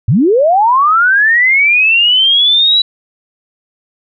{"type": "linear sweep", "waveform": "sine", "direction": "up", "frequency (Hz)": [88.8, 3951], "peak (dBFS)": -6, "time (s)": [0.08, 2.82], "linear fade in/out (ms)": 5, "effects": []}